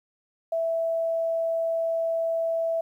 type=tone; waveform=sine; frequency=659.3 Hz; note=E5; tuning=in tune; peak=-23 dBFS; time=0.52-2.81 s; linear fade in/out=5 ms; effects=10-bit